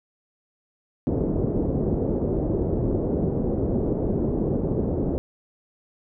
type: low-pass noise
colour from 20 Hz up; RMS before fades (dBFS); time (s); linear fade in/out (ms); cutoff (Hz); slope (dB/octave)
white; -24; 1.07-5.18; 0; 440; 24
effects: none